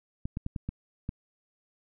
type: clicks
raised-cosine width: 5 ms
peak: -20 dBFS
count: 6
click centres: 0.255 / 0.371 / 0.464 / 0.562 / 0.69 / 1.091 s
effects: none